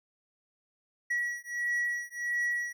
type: beating tone pair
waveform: triangle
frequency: 1926 / 1927.5 Hz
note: B6 / B6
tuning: -44 / -43 cents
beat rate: 1.5 Hz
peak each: -31 / -31 dBFS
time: 1.1-2.73 s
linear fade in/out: 10 ms
effects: none